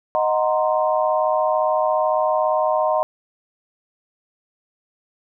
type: chord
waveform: sine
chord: C half-diminished seventh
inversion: first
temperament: equal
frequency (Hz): 622.3 / 740 / 932.3 / 1046.5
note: Eb5 / Gb5 / Bb5 / C6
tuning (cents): 0 / 0 / 0 / 0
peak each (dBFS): -19 / -23 / -24 / -24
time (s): 0.15-3.03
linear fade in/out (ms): 0
effects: none